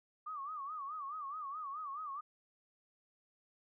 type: tone with vibrato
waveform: sine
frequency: 1175 Hz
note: D6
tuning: 1 cent sharp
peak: -40 dBFS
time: 0.26-2.21 s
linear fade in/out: 10 ms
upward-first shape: sine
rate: 4.7 Hz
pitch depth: 140 cents each way
effects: none